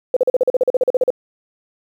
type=tone bursts; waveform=sine; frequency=508 Hz; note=B4; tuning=49 cents sharp; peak=-10 dBFS; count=15; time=0.14-1.104 s; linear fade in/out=2 ms; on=26 ms; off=41 ms; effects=8-bit